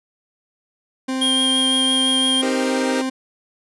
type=tone; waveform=40% pulse; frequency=261.6 Hz; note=C4; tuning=in tune; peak=-20 dBFS; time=1.08-3.1 s; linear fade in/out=10 ms
type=tone with vibrato; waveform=square; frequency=3214 Hz; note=G7; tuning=43 cents sharp; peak=-17 dBFS; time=1.21-2.42 s; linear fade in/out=10 ms; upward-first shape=triangle; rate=5.9 Hz; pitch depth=22 cents each way
type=chord; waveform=sawtooth; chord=C minor seventh; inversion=first; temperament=equal with one note detuned; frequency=311.1 / 395.9 / 466.2 / 523.3 Hz; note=Eb4 / G4 / Bb4 / C5; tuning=0 / +17 / 0 / 0 cents; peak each=-23 dBFS; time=2.42-3.02 s; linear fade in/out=10 ms
effects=resampled to 24000 Hz